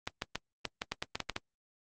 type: clicks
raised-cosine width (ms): 0.2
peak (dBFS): -15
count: 11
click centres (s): 0.075 / 0.221 / 0.356 / 0.653 / 0.819 / 0.92 / 1.025 / 1.155 / 1.203 / 1.297 / 1.364
effects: Opus 24 kbps